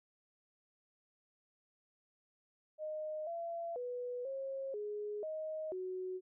sine tone with pitch steps, 617 / 677 / 492.1 / 540 / 417.3 / 626 / 370.5 Hz, D#5 / E5 / B4 / C#5 / G#4 / D#5 / F#4, -15 / +46 / -6 / -45 / +8 / +10 / +2 cents, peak -38 dBFS, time 2.78-6.21 s, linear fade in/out 50 ms, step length 490 ms, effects none

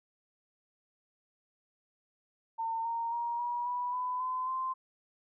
sine tone with pitch steps, 907 / 925 / 943.3 / 962 / 981.1 / 1000.6 / 1020.4 / 1040.7 Hz, A#5 / A#5 / A#5 / B5 / B5 / B5 / C6 / C6, -48 / -14 / +20 / -46 / -12 / +22 / -44 / -10 cents, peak -31 dBFS, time 2.58-4.74 s, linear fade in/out 20 ms, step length 270 ms, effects none

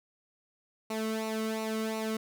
sawtooth tone with flanger, 220 Hz, A3, in tune, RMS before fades -33 dBFS, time 0.9-2.17 s, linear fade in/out 5 ms, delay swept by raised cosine 0.6 to 1.21 ms, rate 2.8 Hz, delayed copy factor -0.75, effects none

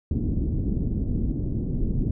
pink low-pass noise, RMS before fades -25 dBFS, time 0.11-2.11 s, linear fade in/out 2 ms, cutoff 310 Hz, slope 24 dB/octave, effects none

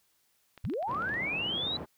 clicks, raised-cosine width 0.3 ms, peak -32 dBFS, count 10, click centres 0.577 / 0.651 / 0.699 / 0.737 / 0.827 / 0.914 / 0.947 / 1.022 / 1.092 / 1.141 s
sine linear sweep, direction up, 59.3 to 3997 Hz, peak -30 dBFS, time 0.64-1.77 s, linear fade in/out 5 ms
pink band-pass noise, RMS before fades -41 dBFS, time 0.87-1.86 s, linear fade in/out 20 ms, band 120 to 1000 Hz, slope 12 dB/octave
effects white hiss -71 dBFS RMS until 1.97 s

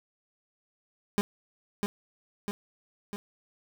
30% pulse tone with echo, 203.1 Hz, G#3, 38 cents flat, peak -20 dBFS, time 1.18-1.21 s, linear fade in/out 0 ms, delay 650 ms, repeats 3, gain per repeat -4 dB, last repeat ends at 3.16 s, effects none

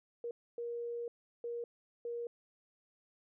sine tone bursts at uneven times, 472.7 Hz, A#4, 24 cents sharp, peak -37 dBFS, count 4, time 0.24-0.31 / 0.58-1.08 / 1.44-1.64 / 2.05-2.27 s, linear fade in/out 2 ms, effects none

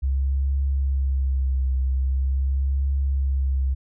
sine tone with vibrato, 66.9 Hz, C2, 39 cents sharp, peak -19 dBFS, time 0.02-3.75 s, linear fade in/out 20 ms, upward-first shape triangle, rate 0.43 Hz, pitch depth 47 cents each way, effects none

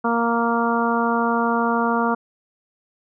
harmonic tone, 233.1 Hz, A#3, in tune, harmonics 1 / 2 / 3 / 4 / 5 / 6, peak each -22 / -25 / -26 / -24 / -25 / -27 dBFS, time 0.04-2.15 s, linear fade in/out 10 ms, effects none

